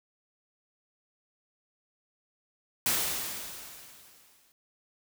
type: noise with exponential decay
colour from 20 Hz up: white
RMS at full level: -26 dBFS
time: 2.86-4.52 s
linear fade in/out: 1 ms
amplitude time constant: 360 ms
effects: none